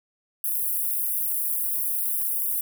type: high-pass noise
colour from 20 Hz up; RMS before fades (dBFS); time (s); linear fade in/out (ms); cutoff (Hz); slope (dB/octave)
white; -26; 0.44-2.61; 2; 10000; 48
effects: none